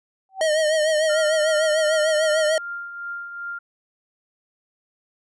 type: tone with exponential growth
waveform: sine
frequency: 767 Hz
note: G5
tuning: 38 cents flat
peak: -22 dBFS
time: 0.29-0.41 s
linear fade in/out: 1 ms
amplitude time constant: 24 ms
type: tone with vibrato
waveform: square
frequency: 622 Hz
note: D#5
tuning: 1 cent flat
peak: -18 dBFS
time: 0.41-2.58 s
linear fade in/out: 2 ms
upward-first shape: triangle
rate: 6.7 Hz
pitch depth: 67 cents each way
type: tone with tremolo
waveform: sine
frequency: 1396.9 Hz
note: F6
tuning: in tune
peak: -27 dBFS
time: 1.09-3.59 s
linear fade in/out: 10 ms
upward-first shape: triangle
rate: 2.6 Hz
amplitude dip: 55%
effects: resampled to 24000 Hz